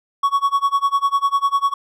triangle tone with tremolo, 1116 Hz, C#6, 11 cents sharp, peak -10 dBFS, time 0.23-1.74 s, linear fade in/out 5 ms, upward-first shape sine, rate 10 Hz, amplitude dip 95%, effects none

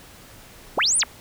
sine linear two-way sweep, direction up then down, 47.8 to 9850 to 232.4 Hz, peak -17 dBFS, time 0.77-1.04 s, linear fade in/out 10 ms, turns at 0.98 s, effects pink hiss -46 dBFS RMS until 1.2 s

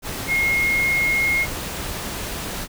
sine tone in noise, 2150 Hz, C7, 47 cents sharp, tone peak -17 dBFS, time 0.27-1.47 s, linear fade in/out 50 ms, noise pink, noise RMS -29 dBFS, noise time 0.02-2.68 s, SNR +9 dB, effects none

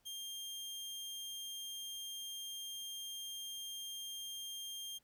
sawtooth tone, 3200 Hz, G7, 35 cents sharp, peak -40 dBFS, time 0.05-4.99 s, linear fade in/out 20 ms, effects pink hiss -75 dBFS RMS until 5.03 s

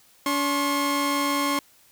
sawtooth tone pair together, 284.9 / 1074 Hz, C#4 / C6, +48 / +45 cents, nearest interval octave + major seventh, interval 2297 cents, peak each -21 dBFS, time 0.26-1.59 s, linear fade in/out 2 ms, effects white hiss -57 dBFS RMS until 1.91 s

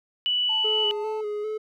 sine tone, 2960 Hz, F#7, in tune, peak -21 dBFS, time 0.26-0.91 s, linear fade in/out 0 ms
triangle tone with tremolo, 880 Hz, A5, in tune, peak -30 dBFS, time 0.49-1.21 s, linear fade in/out 5 ms, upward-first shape triangle, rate 3.8 Hz, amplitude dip 45%
triangle tone with vibrato, 424.4 Hz, G#4, 38 cents sharp, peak -25 dBFS, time 0.64-1.58 s, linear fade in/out 10 ms, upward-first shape square, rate 2.5 Hz, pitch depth 27 cents each way
effects none

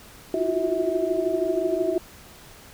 sine tone cluster, 318.9 / 344.7 / 357.6 / 370.5 / 648 Hz, D#4 / F4 / F4 / F#4 / E5, +43 / -23 / +41 / +2 / -30 cents, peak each -32 / -27 / -32 / -26 / -26 dBFS, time 0.34-1.98 s, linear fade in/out 2 ms, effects pink hiss -47 dBFS RMS until 2.73 s

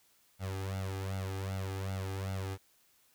sawtooth tone with flanger, 96 Hz, G2, 36 cents flat, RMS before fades -37 dBFS, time 0.39-2.58 s, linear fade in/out 50 ms, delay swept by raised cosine 1.4 to 2.5 ms, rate 2.6 Hz, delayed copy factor +0.95, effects white hiss -68 dBFS RMS until 3.14 s

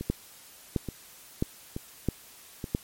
two click trains, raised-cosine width 3 ms, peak -12 / -20 dBFS, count 5 / 4, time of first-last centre 0.1-2.749 / 0.01-2.642 s, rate 1.51 / 1.14 Hz, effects white hiss -51 dBFS RMS until 2.83 s + MP3 64 kbps

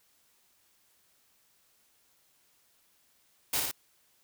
white noise with echo, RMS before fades -29 dBFS, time 3.53-3.6 s, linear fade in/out 5 ms, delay 57 ms, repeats 2, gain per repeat -3 dB, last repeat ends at 3.714 s, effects white hiss -68 dBFS RMS until 4.23 s

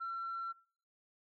sine tone, 1354 Hz, E6, 46 cents sharp, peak -36 dBFS, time 0-0.53 s, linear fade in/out 20 ms, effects noise-tail reverb RT60 0.5 s tail -24 dB re dry + tanh soft clip ceiling -34 dBFS

